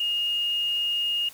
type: tone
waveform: sine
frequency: 2848 Hz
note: F7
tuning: 33 cents sharp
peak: -23 dBFS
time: 0-1.29 s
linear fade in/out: 5 ms
effects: white hiss -48 dBFS RMS until 1.33 s